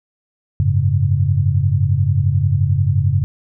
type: chord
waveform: sine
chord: F# suspended second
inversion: none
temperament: equal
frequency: 92.5 / 103.83 / 138.59 Hz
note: F#2 / G#2 / C#3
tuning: 0 / 0 / 0 cents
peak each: -17 dBFS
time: 0.6-3.24 s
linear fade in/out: 0 ms
effects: none